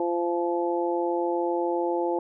harmonic tone, 172.6 Hz, F3, 20 cents flat, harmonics 2 / 3 / 4 / 5, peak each -26 / -29 / -34 / -30 dBFS, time 0-2.19 s, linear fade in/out 2 ms, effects none

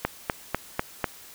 click train, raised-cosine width 0.5 ms, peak -8 dBFS, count 5, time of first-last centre 0.05-1.043 s, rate 4.03 Hz, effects white hiss -47 dBFS RMS until 1.34 s

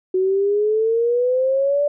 sine exponential sweep, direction up, 368.8 to 587.3 Hz, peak -15 dBFS, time 0.14-1.88 s, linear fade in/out 5 ms, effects none

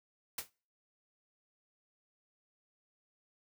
white noise with exponential decay, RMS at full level -34 dBFS, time 0.38-0.5 s, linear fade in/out 5 ms, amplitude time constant 24 ms, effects noise-tail reverb RT60 0.4 s tail -25 dB re dry

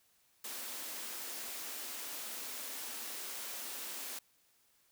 white high-pass noise, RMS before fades -43 dBFS, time 0.44-4.19 s, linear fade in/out 5 ms, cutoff 210 Hz, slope 96 dB/octave, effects white hiss -71 dBFS RMS until 4.91 s

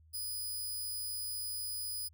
5% pulse tone, 4978 Hz, D#8, in tune, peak -30 dBFS, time 0.13-2.09 s, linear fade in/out 20 ms, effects added 79 Hz sine -59 dBFS peak until 2.13 s

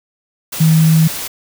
sine tone in noise, 160 Hz, D#3, 49 cents sharp, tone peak -7 dBFS, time 0.6-1.08 s, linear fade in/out 10 ms, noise white, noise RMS -24 dBFS, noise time 0.52-1.28 s, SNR +14 dB, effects none

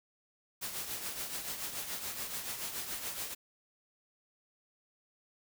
white noise with tremolo, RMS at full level -37 dBFS, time 0.61-3.35 s, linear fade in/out 20 ms, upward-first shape triangle, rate 7 Hz, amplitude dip 60%, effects none

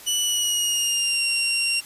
20% pulse tone with pitch glide, 2960 to 2762 Hz, F#7 to F7, 0 to -20 cents, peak -15 dBFS, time 0.06-1.81 s, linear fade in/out 20 ms, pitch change -120 cents, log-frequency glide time 0.23-1.23 s, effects white hiss -43 dBFS RMS until 1.85 s + resampled to 32000 Hz

